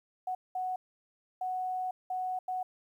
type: tone bursts at uneven times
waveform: sine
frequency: 740 Hz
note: F#5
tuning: in tune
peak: -31 dBFS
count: 5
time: 0.27-0.35 / 0.55-0.76 / 1.41-1.91 / 2.1-2.39 / 2.48-2.63 s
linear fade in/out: 5 ms
effects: 11-bit